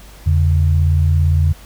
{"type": "tone pair together", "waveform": "sine", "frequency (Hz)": [83.92, 141.4], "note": ["E2", "C#3"], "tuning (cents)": [31, 35], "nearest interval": "major sixth", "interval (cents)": 904, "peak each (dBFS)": [-11, -18], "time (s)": [0.26, 1.53], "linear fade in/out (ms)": 10, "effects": ["added 50 Hz sine -39 dBFS peak until 1.65 s", "pink hiss -43 dBFS RMS until 1.65 s"]}